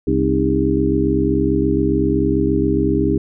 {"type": "harmonic tone with a mistuned harmonic", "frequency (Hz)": 67, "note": "C2", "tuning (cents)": 42, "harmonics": [1, 2, 3, 4, 5, 6], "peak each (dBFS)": [-23, -23, -24, -20, -19, -20], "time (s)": [0.07, 3.18], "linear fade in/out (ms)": 5, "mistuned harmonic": 5, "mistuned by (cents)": -100, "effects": []}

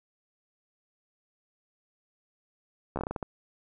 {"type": "slowing click train", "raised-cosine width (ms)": 1, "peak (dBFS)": -18, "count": 9, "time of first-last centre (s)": [2.96, 3.228], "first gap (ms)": 13, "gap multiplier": 1.26, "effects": []}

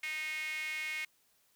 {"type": "tone with high-pass filter", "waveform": "sawtooth", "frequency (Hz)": 310, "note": "D#4", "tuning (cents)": -6, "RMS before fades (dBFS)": -38, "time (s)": [0.03, 1.05], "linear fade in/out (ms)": 5, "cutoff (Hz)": 2200, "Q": 8.1, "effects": ["white hiss -71 dBFS RMS until 1.55 s"]}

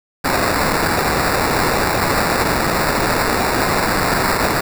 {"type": "noise with sample-and-hold", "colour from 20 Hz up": "violet", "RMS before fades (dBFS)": -17, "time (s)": [0.24, 4.61], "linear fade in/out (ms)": 10, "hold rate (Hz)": 3150, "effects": []}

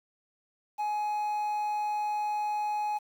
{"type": "tone with quantisation", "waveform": "triangle", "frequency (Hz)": 840, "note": "G#5", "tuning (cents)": 19, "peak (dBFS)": -26, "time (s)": [0.78, 2.99], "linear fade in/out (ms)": 20, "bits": 9, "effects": []}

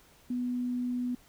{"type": "tone", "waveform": "sine", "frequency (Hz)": 246.9, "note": "B3", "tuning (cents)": 0, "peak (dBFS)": -29, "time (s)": [0.3, 1.15], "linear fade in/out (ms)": 5, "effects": ["pink hiss -60 dBFS RMS until 1.28 s"]}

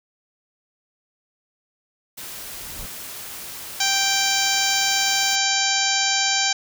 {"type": "noise", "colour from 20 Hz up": "white", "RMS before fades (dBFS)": -35, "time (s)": [2.17, 5.36], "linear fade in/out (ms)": 10}
{"type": "noise with exponential growth", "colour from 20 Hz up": "brown", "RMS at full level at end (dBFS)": -33, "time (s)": [2.21, 2.86], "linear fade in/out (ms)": 5, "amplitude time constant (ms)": 140}
{"type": "harmonic tone", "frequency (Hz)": 784, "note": "G5", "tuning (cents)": 0, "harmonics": [1, 2, 3, 4, 5, 6, 7, 8, 9], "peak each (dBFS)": [-27, -27, -27, -27, -27, -27, -27, -27, -27], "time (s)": [3.8, 6.53], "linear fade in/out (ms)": 5}
{"effects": []}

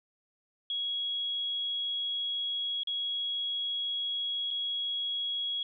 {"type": "tone with dropouts", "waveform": "sine", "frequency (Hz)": 3322, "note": "G#7", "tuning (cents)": 0, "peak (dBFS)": -30, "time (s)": [0.7, 5.63], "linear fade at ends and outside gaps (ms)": 2, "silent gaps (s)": [[2.834, 2.872], [4.506, 4.51]], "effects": []}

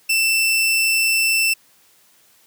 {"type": "tone", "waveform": "sawtooth", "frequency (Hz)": 2669, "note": "E7", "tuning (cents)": 21, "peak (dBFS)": -12, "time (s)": [0.09, 1.54], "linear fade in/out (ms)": 10, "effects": ["white hiss -55 dBFS RMS until 2.46 s", "high-pass 80 Hz 12 dB/octave"]}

